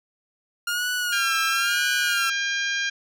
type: tone with vibrato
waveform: sawtooth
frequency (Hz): 1400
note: F6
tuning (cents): +4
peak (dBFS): -20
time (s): 0.67-2.3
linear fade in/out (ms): 5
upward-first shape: sine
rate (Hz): 1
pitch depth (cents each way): 96
type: harmonic tone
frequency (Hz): 804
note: G5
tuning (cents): +44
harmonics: 2 / 3 / 4 / 5 / 6 / 7 / 8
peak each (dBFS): -25 / -31 / -31 / -36 / -38 / -36 / -38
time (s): 1.12-2.9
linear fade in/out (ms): 10
effects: none